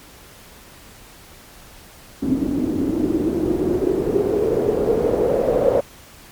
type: noise with low-pass filter sweep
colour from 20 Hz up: white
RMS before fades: -19 dBFS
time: 2.22-5.81 s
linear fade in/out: 10 ms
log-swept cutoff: 270 to 540 Hz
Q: 6.5
effects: pink hiss -44 dBFS RMS until 6.31 s + MP3 96 kbps